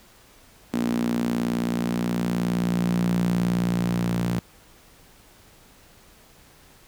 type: tone with high-pass filter sweep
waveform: sawtooth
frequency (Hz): 59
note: A#1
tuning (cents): +22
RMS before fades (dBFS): -24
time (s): 0.73-4.39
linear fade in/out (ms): 0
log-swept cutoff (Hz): 240 to 150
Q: 5
effects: pink hiss -53 dBFS RMS until 6.87 s